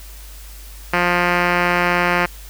5% pulse tone with low-pass filter, 176.2 Hz, F3, 16 cents sharp, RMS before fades -17 dBFS, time 0.93-2.26 s, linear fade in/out 5 ms, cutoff 2700 Hz, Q 1.4, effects added 50 Hz sine -35 dBFS peak until 2.49 s + white hiss -42 dBFS RMS until 2.49 s

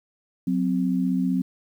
sine tone pair together, 183.8 / 259.3 Hz, F#3 / C4, -11 / -15 cents, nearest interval tritone, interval 596 cents, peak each -23 dBFS, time 0.47-1.42 s, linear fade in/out 5 ms, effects 9-bit

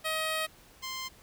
10% pulse tone pair in turn, 632 / 1046.7 Hz, D#5 / C6, +27 / 0 cents, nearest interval major sixth, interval 873 cents, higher second, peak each -21 / -27 dBFS, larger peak first, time 0.04-0.47 / 0.82-1.09 s, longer first, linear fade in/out 20 ms, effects pink hiss -57 dBFS RMS until 1.22 s

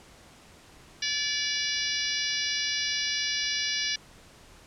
harmonic tone with a mistuned harmonic, 577 Hz, D5, 31 cents flat, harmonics 3 / 4 / 5 / 6 / 7 / 8 / 9 / 10, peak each -35 / -35 / -35 / -35 / -35 / -35 / -35 / -35 dBFS, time 1.02-3.96 s, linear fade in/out 5 ms, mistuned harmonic 8, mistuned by +50 cents, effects pink hiss -53 dBFS RMS until 4.66 s + low-pass 9000 Hz 12 dB/octave

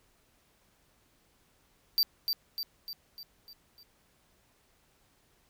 square tone with echo, 4673 Hz, D8, 9 cents flat, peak -23 dBFS, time 1.98-2.03 s, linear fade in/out 0 ms, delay 300 ms, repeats 6, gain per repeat -5 dB, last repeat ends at 3.83 s, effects pink hiss -68 dBFS RMS until 5.49 s

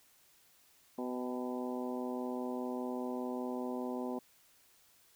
harmonic tone with a mistuned harmonic, 125 Hz, B2, 21 cents sharp, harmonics 2 / 3 / 4 / 5 / 6 / 7 / 8, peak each -38 / -42 / -44 / -46 / -48 / -49 / -50 dBFS, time 0.98-4.19 s, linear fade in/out 5 ms, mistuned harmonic 6, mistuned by +53 cents, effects white hiss -66 dBFS RMS until 5.15 s

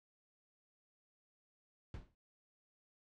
brown noise with exponential decay, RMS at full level -42 dBFS, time 1.94-2.15 s, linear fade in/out 1 ms, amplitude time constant 44 ms, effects low-pass 5000 Hz 12 dB/octave

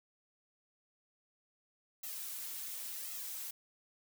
blue noise with flanger, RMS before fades -43 dBFS, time 2.03-3.51 s, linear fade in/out 5 ms, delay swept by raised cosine 1.5 to 5.3 ms, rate 0.92 Hz, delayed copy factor +0.75, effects none

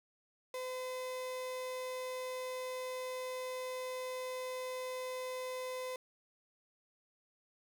35% pulse tone, 510 Hz, C5, 44 cents flat, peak -37 dBFS, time 0.54-5.96 s, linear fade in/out 2 ms, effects none

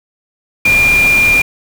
sine tone in noise, 2400 Hz, D7, 37 cents sharp, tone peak -7 dBFS, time 0.65-1.42 s, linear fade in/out 5 ms, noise pink, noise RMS -20 dBFS, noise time 0.65-1.42 s, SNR +10 dB, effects none

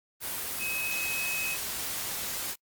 sine tone in noise, 2552 Hz, D#7, 43 cents sharp, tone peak -31 dBFS, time 0.58-1.58 s, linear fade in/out 50 ms, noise white, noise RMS -34 dBFS, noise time 0.2-2.56 s, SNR 0 dB, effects noise-tail reverb RT60 0.1 s tail -25 dB re dry + Opus 24 kbps

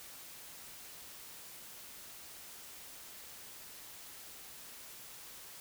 silence, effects white hiss -51 dBFS RMS until 5.6 s

